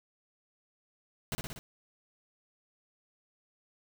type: noise with echo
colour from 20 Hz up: pink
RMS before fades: -34 dBFS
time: 1.32-1.35 s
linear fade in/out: 0 ms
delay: 60 ms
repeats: 4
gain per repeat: -3 dB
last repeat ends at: 1.59 s
effects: none